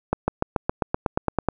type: accelerating click train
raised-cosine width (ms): 1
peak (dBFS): -6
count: 12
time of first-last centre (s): 0.13-1.487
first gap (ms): 150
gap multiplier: 0.96
effects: none